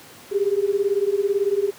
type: beating tone pair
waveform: sine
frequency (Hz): 392 / 410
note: G4 / G#4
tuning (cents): 0 / -22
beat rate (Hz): 18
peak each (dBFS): -21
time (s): 0.31-1.71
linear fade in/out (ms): 20
effects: pink hiss -44 dBFS RMS until 1.78 s + high-pass 150 Hz 12 dB/octave